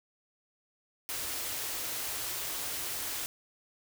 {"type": "band-stop noise", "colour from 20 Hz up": "white", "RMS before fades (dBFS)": -36, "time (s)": [1.09, 3.26], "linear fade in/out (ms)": 0, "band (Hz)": [150, 240], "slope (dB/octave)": 96, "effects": []}